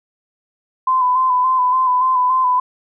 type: tone with vibrato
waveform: sine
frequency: 1017 Hz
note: C6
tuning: 50 cents flat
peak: -12 dBFS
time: 0.87-2.6 s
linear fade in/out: 5 ms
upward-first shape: square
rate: 3.5 Hz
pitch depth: 29 cents each way
effects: none